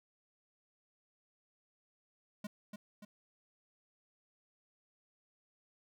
square tone with echo, 207.7 Hz, G#3, in tune, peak -40 dBFS, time 2.44-2.47 s, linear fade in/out 5 ms, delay 290 ms, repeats 2, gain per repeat -5 dB, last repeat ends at 3.05 s, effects none

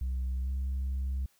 sine tone with pitch glide, 64 to 66.18 Hz, C2 to C2, -38 to +20 cents, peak -27 dBFS, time 0.01-1.26 s, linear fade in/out 5 ms, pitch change +58 cents, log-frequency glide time 0.42-0.5 s, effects tanh soft clip ceiling -28 dBFS + white hiss -68 dBFS RMS until 1.39 s

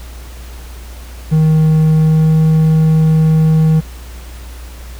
triangle tone with pitch glide, 157.1 to 158.28 Hz, D#3 to D#3, +17 to +30 cents, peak -5 dBFS, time 1.31-3.81 s, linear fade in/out 20 ms, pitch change +13 cents, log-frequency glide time 1.95-2.36 s, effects added 60 Hz sine -28 dBFS peak until 4.99 s + pink hiss -38 dBFS RMS until 4.99 s

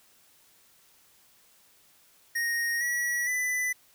square tone with pitch steps, 1866 / 1929.6 / 1995.3 Hz, A#6 / B6 / B6, +1 / -41 / +17 cents, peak -27 dBFS, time 2.35-3.73 s, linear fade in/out 10 ms, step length 460 ms, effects white hiss -61 dBFS RMS until 3.94 s

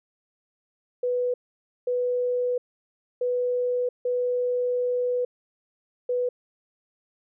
sine tone bursts at uneven times, 493.9 Hz, B4, in tune, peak -22 dBFS, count 5, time 1.03-1.34 / 1.87-2.58 / 3.21-3.89 / 4.05-5.25 / 6.09-6.29 s, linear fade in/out 5 ms, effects none

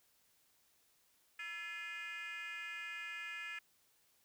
sine tone with frequency modulation, 2093 Hz, C7, in tune, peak -40 dBFS, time 1.39-3.59 s, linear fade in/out 5 ms, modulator 378 Hz, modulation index 1.6, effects tanh soft clip ceiling -41 dBFS + white hiss -73 dBFS RMS until 4.24 s

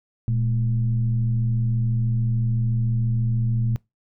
sine tone with frequency modulation, 117.3 Hz, A#2, 11 cents sharp, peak -19 dBFS, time 0.28-3.76 s, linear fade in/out 0 ms, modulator 93.9 Hz, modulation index 0.5, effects noise-tail reverb RT60 0.2 s tail -23 dB re dry

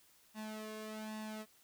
sawtooth tone with flanger, 216.2 Hz, A3, 30 cents flat, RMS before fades -45 dBFS, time 0.34-1.46 s, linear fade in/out 50 ms, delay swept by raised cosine 1.1 to 1.81 ms, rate 1.2 Hz, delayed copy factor +0.75, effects white hiss -67 dBFS RMS until 1.63 s

